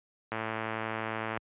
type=click train; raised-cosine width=0.5 ms; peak=-18 dBFS; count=118; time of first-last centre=0.32-1.374 s; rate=111 Hz; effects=high-pass 80 Hz 12 dB/octave + resampled to 8000 Hz